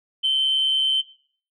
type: tone with amplitude modulation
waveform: sine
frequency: 3085 Hz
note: G7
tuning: 28 cents flat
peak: -14 dBFS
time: 0.23-1.02 s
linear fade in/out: 20 ms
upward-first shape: sine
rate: 139 Hz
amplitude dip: 45%
effects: noise-tail reverb RT60 0.5 s tail -19 dB re dry + tanh soft clip ceiling -13 dBFS